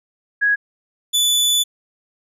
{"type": "tone pair in turn", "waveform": ["sine", "sawtooth"], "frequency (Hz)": [1661.2, 3477], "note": ["G#6", "A7"], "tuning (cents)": [0, -21], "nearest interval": "octave + minor second", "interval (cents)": 1279, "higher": "second", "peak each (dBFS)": [-13, -11], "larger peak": "second", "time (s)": [[0.41, 0.56], [1.13, 1.64]], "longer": "second", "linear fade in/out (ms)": 20, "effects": ["resampled to 32000 Hz"]}